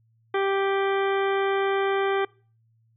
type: harmonic tone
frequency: 392 Hz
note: G4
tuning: in tune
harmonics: 1 / 2 / 3 / 4 / 5 / 6 / 8 / 9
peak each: -23 / -29 / -31 / -33 / -35 / -39 / -41 / -46 dBFS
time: 0.34-2.25 s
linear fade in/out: 5 ms
effects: noise-tail reverb RT60 0.4 s tail -24 dB re dry + added 113 Hz sine -61 dBFS peak until 2.96 s